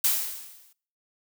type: noise with exponential decay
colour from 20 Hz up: blue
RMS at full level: -20 dBFS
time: 0.04-0.73 s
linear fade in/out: 5 ms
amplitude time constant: 150 ms
effects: noise-tail reverb RT60 0.5 s tail -22 dB re dry